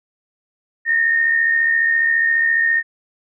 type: tone with amplitude modulation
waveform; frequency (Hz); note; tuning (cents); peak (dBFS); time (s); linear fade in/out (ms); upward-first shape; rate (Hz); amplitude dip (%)
sine; 1836; A#6; -27; -11; 0.85-2.83; 50; sine; 74.6; 50
effects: none